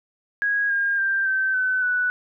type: tone with pitch steps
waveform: sine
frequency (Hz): 1650 / 1615.1 / 1581 / 1547.5 / 1514.8 / 1482.8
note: G#6 / G#6 / G6 / G6 / F#6 / F#6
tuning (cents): -12 / -49 / +14 / -23 / +40 / +3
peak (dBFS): -19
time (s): 0.42-2.1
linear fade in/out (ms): 0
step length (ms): 280
effects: none